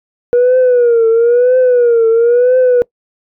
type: tone with vibrato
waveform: sine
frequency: 480.6 Hz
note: B4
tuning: 47 cents flat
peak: -4 dBFS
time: 0.33-2.82 s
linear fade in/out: 0 ms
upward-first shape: triangle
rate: 1 Hz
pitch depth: 120 cents each way
effects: noise-tail reverb RT60 0.1 s tail -24 dB re dry + tanh soft clip ceiling -4 dBFS